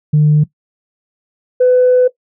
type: tone pair in turn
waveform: sine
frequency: 150.5 / 502 Hz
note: D3 / B4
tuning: +43 / +28 cents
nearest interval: octave + major sixth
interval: 2085 cents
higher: second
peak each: -5 dBFS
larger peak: neither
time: 0.13-0.44 / 1.6-2.08 s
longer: second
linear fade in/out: 10 ms
effects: noise-tail reverb RT60 0.1 s tail -18 dB re dry + tanh soft clip ceiling -3 dBFS

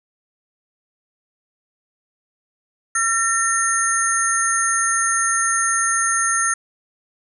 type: tone cluster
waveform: sine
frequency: 1359 / 1824 / 6410 / 9480 Hz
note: F6 / A#6 / G8 / D9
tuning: -48 / -38 / +38 / +15 cents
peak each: -22 dBFS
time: 2.95-6.54 s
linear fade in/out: 5 ms
effects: none

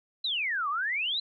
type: exponential two-way sweep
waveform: sine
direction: down then up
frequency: 4116 to 1107 to 4116 Hz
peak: -27 dBFS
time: 0.24-1.2 s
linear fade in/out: 5 ms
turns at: 0.69 s
effects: none

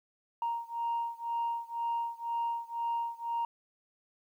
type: beating tone pair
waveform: sine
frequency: 932.3 / 934.3 Hz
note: A#5 / A#5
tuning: 0 / +4 cents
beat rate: 2 Hz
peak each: -33 / -34 dBFS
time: 0.42-3.45 s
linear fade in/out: 2 ms
effects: tanh soft clip ceiling -26 dBFS + 11-bit

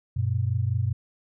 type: tone pair together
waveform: sine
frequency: 96 / 120.95 Hz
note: G2 / B2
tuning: -36 / -36 cents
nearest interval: major third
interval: 400 cents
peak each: -25 dBFS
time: 0.16-0.93 s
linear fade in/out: 10 ms
effects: none

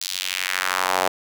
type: tone with high-pass filter sweep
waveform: sawtooth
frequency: 92.5 Hz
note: F#2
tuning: in tune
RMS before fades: -24 dBFS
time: 0.01-1.08 s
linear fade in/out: 5 ms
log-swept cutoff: 4700 to 650 Hz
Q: 1.7
effects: none

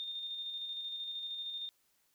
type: tone with tremolo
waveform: sine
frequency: 3640 Hz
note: A#7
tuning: 42 cents flat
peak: -37 dBFS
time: 0-1.69 s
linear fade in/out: 0 ms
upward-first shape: square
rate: 13 Hz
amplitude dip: 30%
effects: white hiss -74 dBFS RMS until 2.14 s

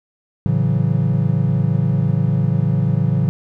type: chord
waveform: triangle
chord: F# minor seventh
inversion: first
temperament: equal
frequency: 110 / 138.59 / 164.81 / 185 Hz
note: A2 / C#3 / E3 / F#3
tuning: 0 / 0 / 0 / 0 cents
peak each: -18 / -16 / -18 / -21 dBFS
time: 0.46-3.29 s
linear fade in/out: 0 ms
effects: none

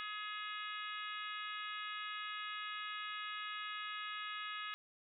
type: harmonic tone with a mistuned harmonic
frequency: 421.3 Hz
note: G#4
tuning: 25 cents sharp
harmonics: 3 / 4 / 5 / 6 / 7 / 8 / 9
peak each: -45 / -48 / -50 / -51 / -50 / -51 / -56 dBFS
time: 0-4.74 s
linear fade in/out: 0 ms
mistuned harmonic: 7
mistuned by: -41 cents
effects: none

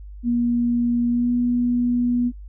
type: tone with pitch glide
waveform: sine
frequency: 238.8 to 243 Hz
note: A#3 to B3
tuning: +42 to -28 cents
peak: -17 dBFS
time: 0.23-2.32 s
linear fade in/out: 50 ms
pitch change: +30 cents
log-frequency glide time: 1.09-1.31 s
effects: noise-tail reverb RT60 0.1 s tail -20 dB re dry + added 50 Hz sine -35 dBFS peak until 2.48 s

